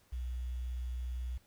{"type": "tone with quantisation", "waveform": "sine", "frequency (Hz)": 61.74, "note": "B1", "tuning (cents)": 0, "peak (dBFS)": -35, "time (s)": [0.12, 1.38], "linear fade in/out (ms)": 10, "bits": 10, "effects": ["pink hiss -68 dBFS RMS until 1.46 s"]}